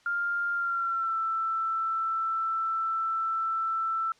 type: tone with pitch glide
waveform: sine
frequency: 1400 to 1329.8 Hz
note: F6 to E6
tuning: +4 to +15 cents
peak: -26 dBFS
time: 0.06-4.12 s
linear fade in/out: 2 ms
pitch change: -89 cents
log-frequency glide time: 0.53-1.17 s
effects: white hiss -61 dBFS RMS until 4.19 s + low-pass 5000 Hz 12 dB/octave